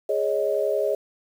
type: chord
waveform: sine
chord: Ab suspended fourth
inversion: none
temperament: equal with one note detuned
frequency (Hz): 415.3 / 554.4 / 625.5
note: Ab4 / Db5 / Eb5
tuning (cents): 0 / 0 / +9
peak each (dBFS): -25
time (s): 0.09-0.95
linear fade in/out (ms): 5
effects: 8-bit